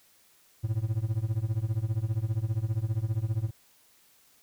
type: tone with tremolo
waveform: triangle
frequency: 110 Hz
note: A2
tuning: in tune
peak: -20 dBFS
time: 0.63-3.51 s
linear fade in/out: 20 ms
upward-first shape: triangle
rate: 15 Hz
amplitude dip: 100%
effects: white hiss -62 dBFS RMS until 4.42 s